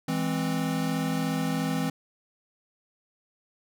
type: chord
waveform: square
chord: E augmented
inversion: none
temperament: equal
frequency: 164.81 / 207.7 / 261.6 Hz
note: E3 / G#3 / B#3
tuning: 0 / 0 / 0 cents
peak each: -30 / -34 / -30 dBFS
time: 0.08-1.9 s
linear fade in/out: 5 ms
effects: none